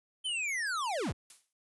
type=linear sweep; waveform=square; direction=down; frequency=3136 to 34.65 Hz; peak=-32 dBFS; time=0.24-1.13 s; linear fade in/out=20 ms
type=noise with exponential decay; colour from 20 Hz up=blue; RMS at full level=-46 dBFS; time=1.3-1.53 s; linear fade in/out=2 ms; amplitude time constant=50 ms
effects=resampled to 24000 Hz